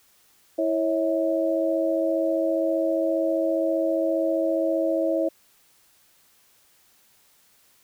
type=tone cluster; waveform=sine; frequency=328 / 550 / 645 Hz; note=E4 / C#5 / E5; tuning=-9 / -14 / -38 cents; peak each=-25 dBFS; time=0.58-5.29 s; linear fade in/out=10 ms; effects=white hiss -60 dBFS RMS until 7.83 s